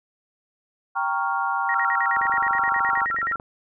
sine chord, G half-diminished seventh, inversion none, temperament equal with one note detuned, 787.2 / 932.3 / 1108.7 / 1396.9 Hz, G5 / Bb5 / Db6 / F6, +7 / 0 / 0 / 0 cents, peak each -27 dBFS, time 0.95-3.06 s, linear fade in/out 20 ms
sine tone with vibrato, 1600 Hz, G6, 35 cents sharp, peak -22 dBFS, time 1.69-3.36 s, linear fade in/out 2 ms, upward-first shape square, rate 9.5 Hz, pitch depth 280 cents each way
click train, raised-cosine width 1 ms, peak -25 dBFS, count 30, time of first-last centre 2.17-3.399 s, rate 23.6 Hz
effects none

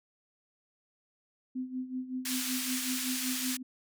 sine tone with tremolo, 256.1 Hz, C4, 37 cents flat, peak -31 dBFS, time 1.55-3.63 s, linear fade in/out 10 ms, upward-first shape sine, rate 5.3 Hz, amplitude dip 75%
white band-pass noise, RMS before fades -35 dBFS, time 2.25-3.57 s, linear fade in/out 5 ms, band 1600 to 12000 Hz, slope 12 dB/octave
effects none

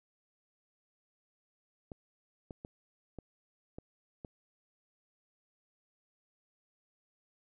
clicks, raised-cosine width 2 ms, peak -30 dBFS, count 6, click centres 1.918 / 2.508 / 2.649 / 3.187 / 3.785 / 4.248 s, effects none

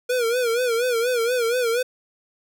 square tone with vibrato, 479.6 Hz, A#4, 49 cents sharp, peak -20 dBFS, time 0.09-1.83 s, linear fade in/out 10 ms, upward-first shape sine, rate 4.2 Hz, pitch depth 100 cents each way, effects none

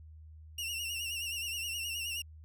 sawtooth tone with vibrato, 2786 Hz, F7, 5 cents flat, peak -32 dBFS, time 0.58-2.22 s, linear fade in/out 5 ms, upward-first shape sine, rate 9.5 Hz, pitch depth 72 cents each way, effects added 78 Hz sine -49 dBFS peak until 2.44 s

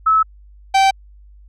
sine / 45% pulse tone pair in turn, 1300 / 775.9 Hz, E6 / G5, -24 / -18 cents, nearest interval major sixth, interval 894 cents, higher first, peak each -10 dBFS, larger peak neither, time 0.06-0.23 / 0.74-0.91 s, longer neither, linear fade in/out 10 ms, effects added 50 Hz sine -41 dBFS peak until 1.48 s + low-pass 6000 Hz 12 dB/octave

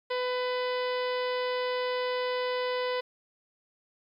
harmonic tone, 500 Hz, B4, 21 cents sharp, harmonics 1 / 2 / 3 / 4 / 5 / 6 / 7 / 8 / 9 / 10, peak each -29 / -35 / -42 / -39 / -47 / -43 / -46 / -46 / -49 / -49 dBFS, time 0.1-3.01 s, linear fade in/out 10 ms, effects 11-bit

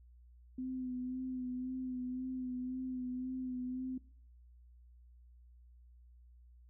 sine tone with vibrato, 254.5 Hz, C4, 48 cents flat, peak -37 dBFS, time 0.58-3.98 s, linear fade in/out 5 ms, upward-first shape sine, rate 1.9 Hz, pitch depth 28 cents each way, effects noise-tail reverb RT60 0.5 s tail -20 dB re dry + added 60 Hz sine -57 dBFS peak until 6.69 s

